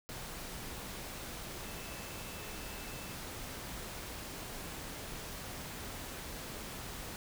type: tone in noise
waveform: sine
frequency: 2637 Hz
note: E7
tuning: in tune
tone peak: -55 dBFS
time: 1.65-3.15 s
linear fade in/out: 0 ms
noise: pink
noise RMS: -44 dBFS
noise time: 0.09-7.16 s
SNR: -14 dB
effects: none